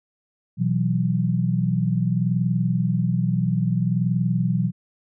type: chord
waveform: sine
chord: B suspended fourth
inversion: none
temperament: just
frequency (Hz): 123.47 / 164.63 / 185.21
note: B2 / E3 / F#3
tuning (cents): 0 / -2 / +2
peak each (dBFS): -23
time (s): 0.57-4.72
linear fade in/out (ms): 50
effects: none